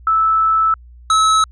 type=tone pair in turn; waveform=sine / square; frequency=1312 / 1294.7 Hz; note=E6 / E6; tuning=-9 / -32 cents; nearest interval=unison; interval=23 cents; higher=first; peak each=-11 dBFS; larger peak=neither; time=0.07-0.74 / 1.1-1.44 s; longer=first; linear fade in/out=2 ms; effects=added 60 Hz sine -38 dBFS peak until 1.51 s + resampled to 22050 Hz